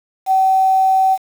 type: tone with quantisation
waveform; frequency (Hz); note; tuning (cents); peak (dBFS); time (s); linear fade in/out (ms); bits
sine; 763; G5; -47; -10; 0.26-1.18; 50; 6
effects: none